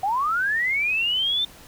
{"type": "linear sweep", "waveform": "sine", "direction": "up", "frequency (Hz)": [740, 3600], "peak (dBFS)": -20, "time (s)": [0.03, 1.45], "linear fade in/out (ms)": 5, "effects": ["pink hiss -47 dBFS RMS until 1.67 s"]}